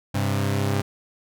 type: tone pair together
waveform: sawtooth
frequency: 99.93 / 133.5 Hz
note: G2 / C3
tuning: +34 / +35 cents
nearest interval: perfect fourth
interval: 501 cents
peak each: -19 / -22 dBFS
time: 0.14-0.82 s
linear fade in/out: 10 ms
effects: none